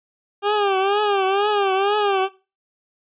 20% pulse tone with vibrato, 399.9 Hz, G4, 35 cents sharp, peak -12 dBFS, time 0.42-2.29 s, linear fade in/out 50 ms, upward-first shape triangle, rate 2.1 Hz, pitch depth 110 cents each way, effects noise-tail reverb RT60 0.3 s tail -19 dB re dry + resampled to 8000 Hz

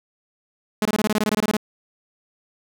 sawtooth tone bursts, 212.8 Hz, G#3, 42 cents sharp, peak -14 dBFS, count 14, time 0.82-1.568 s, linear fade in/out 2 ms, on 33 ms, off 22 ms, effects none

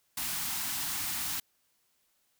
white band-stop noise, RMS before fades -34 dBFS, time 0.17-1.4 s, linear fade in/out 5 ms, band 330 to 710 Hz, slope 48 dB/octave, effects white hiss -73 dBFS RMS until 2.39 s

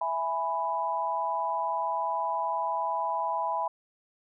sine chord, E major, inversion none, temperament equal with one note detuned, 659.3 / 830.6 / 990.6 Hz, E5 / G#5 / B5, 0 / 0 / +5 cents, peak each -34 / -32 / -29 dBFS, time 0.01-3.68 s, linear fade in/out 5 ms, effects none

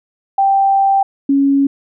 sine tone pair in turn, 784 / 277.2 Hz, G5 / C#4, 0 / 0 cents, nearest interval octave + tritone, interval 1800 cents, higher first, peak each -9 dBFS, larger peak neither, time 0.38-1.03 / 1.29-1.67 s, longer first, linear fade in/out 5 ms, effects none

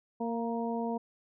harmonic tone with a mistuned harmonic, 231.3 Hz, A#3, 13 cents flat, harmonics 1 / 2 / 3 / 4, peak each -33 / -36 / -38 / -39 dBFS, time 0.2-0.98 s, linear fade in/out 10 ms, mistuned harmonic 4, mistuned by +24 cents, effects none

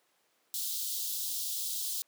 white high-pass noise, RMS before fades -35 dBFS, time 0.54-2.02 s, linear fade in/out 0 ms, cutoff 3300 Hz, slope 48 dB/octave, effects pink hiss -71 dBFS RMS until 2.07 s + high-pass 400 Hz 12 dB/octave

